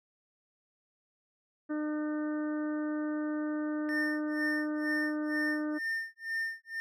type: harmonic tone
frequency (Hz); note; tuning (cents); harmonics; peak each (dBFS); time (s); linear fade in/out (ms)
302.6; D#4; -48; 1 / 2 / 3 / 4 / 5 / 6; -31 / -41 / -52 / -47 / -47 / -51; 1.69-5.79; 20
type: tone with tremolo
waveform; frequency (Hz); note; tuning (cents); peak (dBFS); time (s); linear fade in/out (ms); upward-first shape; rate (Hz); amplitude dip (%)
triangle; 1809; A6; +48; -28; 3.89-6.8; 0; sine; 2.1; 100
effects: none